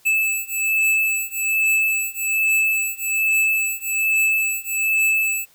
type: beating tone pair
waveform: square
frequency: 2620 / 2621.2 Hz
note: E7 / E7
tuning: -11 / -10 cents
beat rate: 1.2 Hz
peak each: -22 / -21 dBFS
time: 0.05-5.46 s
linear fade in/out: 20 ms
effects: white hiss -55 dBFS RMS until 5.54 s